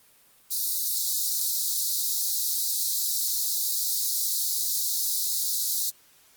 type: high-pass noise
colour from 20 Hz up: white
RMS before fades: -27 dBFS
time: 0.5-5.91 s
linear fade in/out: 20 ms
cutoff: 3800 Hz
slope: 96 dB/octave
effects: white hiss -58 dBFS RMS until 6.36 s + Opus 24 kbps